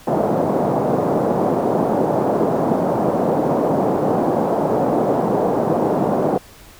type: band-pass noise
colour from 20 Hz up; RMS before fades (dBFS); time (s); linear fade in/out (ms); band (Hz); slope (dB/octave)
white; -18; 0.07-6.38; 5; 140 to 740; 24
effects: pink hiss -44 dBFS RMS until 6.79 s